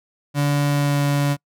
35% pulse tone with pitch glide, 144.2 to 143.04 Hz, D3 to D3, -31 to -45 cents, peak -15 dBFS, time 0.34-1.37 s, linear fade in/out 50 ms, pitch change -14 cents, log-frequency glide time 0.68-1.03 s, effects noise-tail reverb RT60 0.1 s tail -26 dB re dry

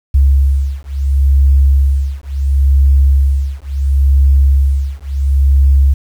sine beating tone pair, 68.3 / 69.02 Hz, C#2 / C#2, -25 / -7 cents, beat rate 0.72 Hz, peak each -10 dBFS, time 0.14-5.94 s, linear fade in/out 10 ms, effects tanh soft clip ceiling 0 dBFS + 7-bit

